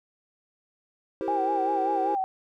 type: chord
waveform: triangle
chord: C dominant seventh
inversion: first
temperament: equal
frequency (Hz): 329.6 / 392 / 466.2 / 523.3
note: E4 / G4 / Bb4 / C5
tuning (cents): 0 / 0 / 0 / 0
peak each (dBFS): -31 / -30 / -34 / -32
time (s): 1.21-2.15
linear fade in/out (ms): 0
type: tone with vibrato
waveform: sine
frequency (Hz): 793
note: G5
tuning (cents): +20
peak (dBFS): -24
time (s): 1.28-2.24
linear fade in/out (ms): 0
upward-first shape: sine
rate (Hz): 5.1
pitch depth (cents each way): 84
effects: none